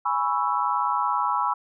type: chord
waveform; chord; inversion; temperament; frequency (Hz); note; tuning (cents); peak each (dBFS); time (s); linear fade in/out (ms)
sine; C# minor seventh; second; equal; 830.6 / 987.8 / 1108.7 / 1318.5; G#5 / B5 / C#6 / E6; 0 / 0 / 0 / 0; -28 / -25 / -28 / -27; 0.05-1.54; 10
effects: none